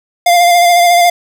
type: tone with vibrato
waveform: square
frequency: 698.5 Hz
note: F5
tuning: in tune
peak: -6 dBFS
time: 0.26-1.1 s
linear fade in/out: 5 ms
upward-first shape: sine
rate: 14 Hz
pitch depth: 25 cents each way
effects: 7-bit